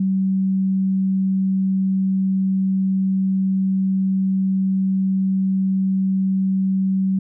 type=tone; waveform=sine; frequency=190.9 Hz; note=G3; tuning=46 cents flat; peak=-16 dBFS; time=0-7.19 s; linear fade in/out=5 ms; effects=none